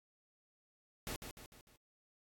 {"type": "noise with echo", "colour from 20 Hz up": "pink", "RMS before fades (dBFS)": -42, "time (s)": [1.07, 1.16], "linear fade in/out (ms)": 0, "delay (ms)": 150, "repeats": 4, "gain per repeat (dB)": -6, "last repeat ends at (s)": 1.76, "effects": ["AAC 64 kbps"]}